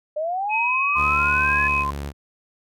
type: linear sweep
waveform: sine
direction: up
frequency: 591 to 1729 Hz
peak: -22 dBFS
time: 0.16-1.68 s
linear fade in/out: 10 ms
type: tone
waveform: sine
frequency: 2537 Hz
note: D#7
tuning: 33 cents sharp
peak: -20 dBFS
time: 0.49-1.85 s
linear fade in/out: 50 ms
type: tone with vibrato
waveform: sine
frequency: 1038 Hz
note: C6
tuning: 14 cents flat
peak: -22 dBFS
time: 0.95-1.91 s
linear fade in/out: 10 ms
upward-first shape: sine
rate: 14 Hz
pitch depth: 9 cents each way
type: tone with pitch glide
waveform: sawtooth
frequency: 73.2 to 70.99 Hz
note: D2 to C#2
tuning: -5 to +42 cents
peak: -24 dBFS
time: 0.95-2.13 s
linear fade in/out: 50 ms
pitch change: -53 cents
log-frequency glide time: 1.53-1.86 s
effects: none